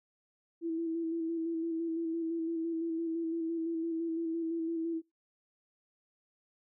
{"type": "tone with vibrato", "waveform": "sine", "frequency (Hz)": 329.6, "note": "E4", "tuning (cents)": 0, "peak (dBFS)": -31, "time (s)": [0.61, 5.02], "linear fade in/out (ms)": 50, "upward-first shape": "square", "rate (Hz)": 5.9, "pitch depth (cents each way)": 23, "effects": ["noise-tail reverb RT60 0.2 s tail -21 dB re dry"]}